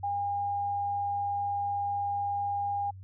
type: tone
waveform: sine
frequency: 809 Hz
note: G#5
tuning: 46 cents flat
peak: -28 dBFS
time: 0.03-2.91 s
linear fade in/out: 10 ms
effects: added 95 Hz sine -43 dBFS peak until 3.03 s